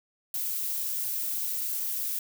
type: noise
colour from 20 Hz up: violet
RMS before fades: -31 dBFS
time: 0.34-2.19 s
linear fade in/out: 2 ms
effects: none